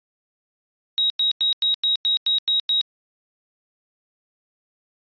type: tone bursts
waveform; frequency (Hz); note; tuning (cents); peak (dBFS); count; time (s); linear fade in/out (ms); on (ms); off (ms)
sine; 3808; A#7; +36; -16; 9; 0.98-2.812; 0; 120; 94
effects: tanh soft clip ceiling -12 dBFS + resampled to 11025 Hz